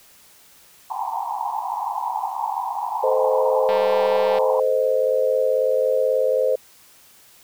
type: band-pass noise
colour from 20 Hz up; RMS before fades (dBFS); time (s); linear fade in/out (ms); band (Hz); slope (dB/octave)
white; -26; 0.9-4.6; 5; 760 to 1000; 96
type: chord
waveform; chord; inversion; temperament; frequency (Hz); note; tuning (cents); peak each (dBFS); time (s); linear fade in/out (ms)
sine; A diminished; none; equal with one note detuned; 440 / 518.4 / 622.3; A4 / C5 / Eb5; 0 / -16 / 0; -24 / -18 / -24; 3.03-6.56; 10
type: click train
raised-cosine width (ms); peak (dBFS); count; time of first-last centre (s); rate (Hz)
0.3; -16; 138; 3.69-4.385; 197
effects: white hiss -51 dBFS RMS until 7.43 s